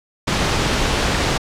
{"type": "noise", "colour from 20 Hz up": "pink", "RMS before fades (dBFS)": -18, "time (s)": [0.27, 1.38], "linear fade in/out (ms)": 10, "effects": ["low-pass 6000 Hz 12 dB/octave"]}